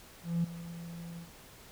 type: tone with ADSR envelope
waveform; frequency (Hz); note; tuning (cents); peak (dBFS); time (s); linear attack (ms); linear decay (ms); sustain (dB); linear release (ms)
triangle; 169.4; E3; +48; -22; 0.23-1.31; 210; 7; -17; 130
effects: tanh soft clip ceiling -23 dBFS + pink hiss -54 dBFS RMS until 1.71 s